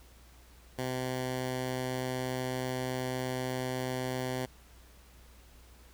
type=tone; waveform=10% pulse; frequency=128.1 Hz; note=C3; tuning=36 cents flat; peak=-24 dBFS; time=0.78-4.46 s; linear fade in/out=10 ms; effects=added 60 Hz sine -55 dBFS peak until 5.93 s + pink hiss -60 dBFS RMS until 5.93 s